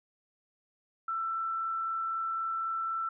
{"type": "tone with amplitude modulation", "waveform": "sine", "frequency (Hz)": 1335, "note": "E6", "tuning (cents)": 22, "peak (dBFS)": -29, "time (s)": [1.08, 3.09], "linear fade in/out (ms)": 5, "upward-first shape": "sine", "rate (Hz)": 83.9, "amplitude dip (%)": 25, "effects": []}